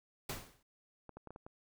pink noise with exponential decay, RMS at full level -37 dBFS, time 0.29-0.63 s, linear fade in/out 5 ms, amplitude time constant 72 ms
clicks, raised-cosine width 1 ms, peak -35 dBFS, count 6, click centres 1.093 / 1.17 / 1.273 / 1.306 / 1.361 / 1.465 s
effects none

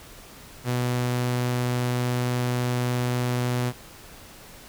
sawtooth tone, 123.47 Hz, B2, in tune, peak -19 dBFS, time 0.64-3.73 s, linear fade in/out 50 ms, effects pink hiss -46 dBFS RMS until 4.68 s

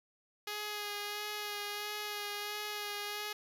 5% pulse tone with vibrato, 415.3 Hz, G#4, in tune, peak -26 dBFS, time 0.47-3.33 s, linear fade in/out 5 ms, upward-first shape sine, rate 1.5 Hz, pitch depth 18 cents each way, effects none

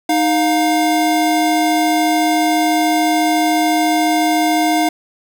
square tone pair together, 311.1 / 707.9 Hz, D#4 / F5, 0 / +23 cents, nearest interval octave + major second, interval 1423 cents, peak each -16 dBFS, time 0.09-4.89 s, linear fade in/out 5 ms, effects none

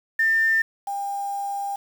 sine tone pair in turn, 1798 / 800.9 Hz, A6 / G5, +37 / +37 cents, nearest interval octave + major second, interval 1400 cents, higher first, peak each -16 / -25 dBFS, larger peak first, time 0.19-0.62 / 0.87-1.76 s, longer second, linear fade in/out 5 ms, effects tanh soft clip ceiling -12 dBFS + 7-bit

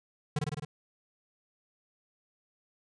square tone with echo, 150 Hz, D3, 37 cents sharp, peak -27 dBFS, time 0.36-0.39 s, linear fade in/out 5 ms, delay 52 ms, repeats 5, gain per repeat -2 dB, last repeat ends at 0.65 s, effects resampled to 22050 Hz

